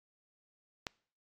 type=click; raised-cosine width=0.2 ms; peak=-18 dBFS; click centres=0.868 s; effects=noise-tail reverb RT60 0.5 s tail -25 dB re dry + AAC 48 kbps